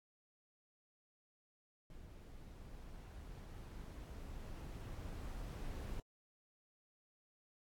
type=noise with level ramp; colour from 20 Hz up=brown; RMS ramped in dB=-55 to -44 dBFS; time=1.9-6 s; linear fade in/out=2 ms; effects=AAC 64 kbps